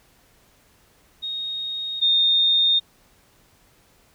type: tone pair in turn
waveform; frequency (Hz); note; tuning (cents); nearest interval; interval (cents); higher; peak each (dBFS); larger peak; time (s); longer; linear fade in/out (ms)
sine; 3729 / 3663; A#7 / A#7; 0 / -31; unison; 31; first; -26 / -15; second; 1.22-2.01 / 2.01-2.8; neither; 20
effects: pink hiss -58 dBFS RMS until 4.14 s